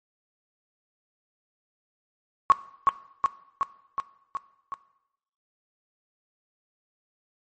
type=tone with echo; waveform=sine; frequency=1108.7 Hz; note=C#6; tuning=in tune; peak=-11 dBFS; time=2.5-2.52 s; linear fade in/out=0 ms; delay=370 ms; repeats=6; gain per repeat=-3 dB; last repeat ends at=4.74 s; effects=noise-tail reverb RT60 0.8 s tail -17 dB re dry + MP3 32 kbps